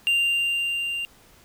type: tone with level ramp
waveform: triangle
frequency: 2785 Hz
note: F7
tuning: 5 cents flat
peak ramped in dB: -16 to -25 dBFS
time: 0.07-1.05 s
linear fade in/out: 0 ms
effects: pink hiss -54 dBFS RMS until 1.44 s